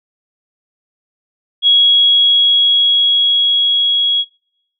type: tone with level ramp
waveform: sine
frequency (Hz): 3322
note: G#7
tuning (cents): 0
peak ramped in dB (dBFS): -6 to -11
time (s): 1.62-4.25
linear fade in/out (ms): 50
effects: noise-tail reverb RT60 0.8 s tail -25 dB re dry